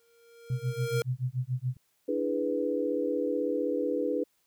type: tone with exponential growth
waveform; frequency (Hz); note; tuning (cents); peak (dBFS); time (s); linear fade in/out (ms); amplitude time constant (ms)
square; 466.2; A#4; 0; -27; 0-1.02; 1; 220
type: tone with tremolo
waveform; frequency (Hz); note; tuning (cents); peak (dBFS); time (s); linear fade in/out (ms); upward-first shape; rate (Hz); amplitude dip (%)
sine; 126.9; B2; +47; -25; 0.5-1.77; 2; sine; 7; 100
type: chord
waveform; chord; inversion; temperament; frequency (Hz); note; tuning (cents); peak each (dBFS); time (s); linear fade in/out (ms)
sine; E dominant seventh; third; equal; 293.7 / 329.6 / 415.3 / 493.9; D4 / E4 / G#4 / B4; 0 / 0 / 0 / 0; -32 / -35 / -33 / -30; 2.08-4.24; 10
effects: white hiss -72 dBFS RMS until 4.46 s